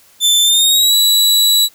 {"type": "tone with pitch glide", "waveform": "sawtooth", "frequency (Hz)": [3536, 3923], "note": ["A7", "B7"], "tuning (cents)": [8, -12], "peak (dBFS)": -6, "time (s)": [0.2, 1.69], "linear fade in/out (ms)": 50, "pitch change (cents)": 180, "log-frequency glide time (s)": [0.42, 0.94], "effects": ["white hiss -48 dBFS RMS until 1.74 s"]}